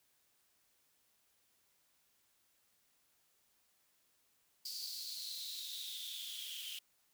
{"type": "noise with high-pass filter sweep", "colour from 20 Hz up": "white", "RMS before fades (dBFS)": -45, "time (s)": [4.65, 6.79], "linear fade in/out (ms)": 5, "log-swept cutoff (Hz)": [4700, 3000], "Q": 9.2, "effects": ["white hiss -75 dBFS RMS until 7.13 s"]}